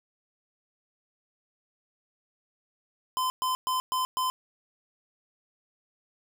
square tone bursts, 1025 Hz, C6, 36 cents flat, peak -26 dBFS, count 5, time 3.17-4.3 s, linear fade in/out 0 ms, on 130 ms, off 120 ms, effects none

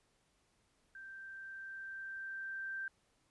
sine tone with level ramp, 1568 Hz, G6, in tune, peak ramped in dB -48 to -38 dBFS, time 0.95-2.88 s, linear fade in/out 2 ms, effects pink hiss -75 dBFS RMS until 3.3 s + resampled to 24000 Hz

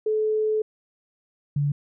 sine tone pair in turn, 431.8 / 144.1 Hz, A4 / D3, -33 / -33 cents, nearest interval octave + perfect fifth, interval 1900 cents, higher first, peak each -20 dBFS, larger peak neither, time 0.06-0.62 / 1.56-1.72 s, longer first, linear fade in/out 5 ms, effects none

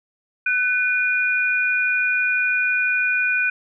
sine tone pair together, 1502 / 2442 Hz, F#6 / D#7, +26 / -33 cents, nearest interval minor sixth, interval 841 cents, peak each -20 dBFS, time 0.46-3.5 s, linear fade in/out 5 ms, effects none

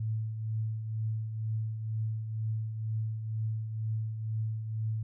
sine tone with tremolo, 110 Hz, A2, in tune, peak -28 dBFS, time 0-5.03 s, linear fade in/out 5 ms, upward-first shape triangle, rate 2.1 Hz, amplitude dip 55%, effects none

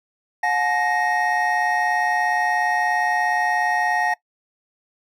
triangle tone cluster, 722 / 859 / 1865 Hz, F#5 / A5 / A#6, -43 / -42 / 0 cents, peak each -21 dBFS, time 0.43-4.14 s, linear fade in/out 5 ms, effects noise-tail reverb RT60 0.1 s tail -21 dB re dry

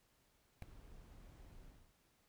brown noise with ADSR envelope, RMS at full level -36 dBFS, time 0.62-1.95 s, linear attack 4 ms, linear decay 3 ms, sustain -22 dB, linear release 310 ms, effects pink hiss -75 dBFS RMS until 2.28 s

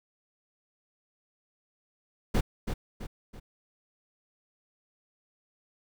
brown noise with echo, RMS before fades -24 dBFS, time 2.34-2.41 s, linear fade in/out 10 ms, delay 330 ms, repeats 3, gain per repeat -7 dB, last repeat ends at 3.4 s, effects none

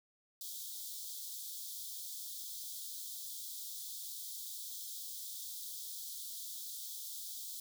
white high-pass noise, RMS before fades -45 dBFS, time 0.41-7.6 s, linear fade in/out 2 ms, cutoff 3300 Hz, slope 96 dB/octave, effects none

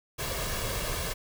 pink noise with comb filter, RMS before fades -32 dBFS, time 0.18-1.14 s, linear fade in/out 20 ms, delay 1.8 ms, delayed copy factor +0.55, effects none

